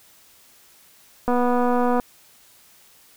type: click train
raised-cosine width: 1 ms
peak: -9 dBFS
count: 177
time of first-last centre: 1.28-1.998 s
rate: 245 Hz
effects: white hiss -53 dBFS RMS until 3.16 s